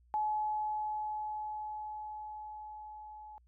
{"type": "tone with level ramp", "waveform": "sine", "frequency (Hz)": 852, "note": "G#5", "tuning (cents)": 44, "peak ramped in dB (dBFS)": [-29, -47], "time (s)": [0.14, 3.38], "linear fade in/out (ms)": 0, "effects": ["added 60 Hz sine -62 dBFS peak until 3.47 s"]}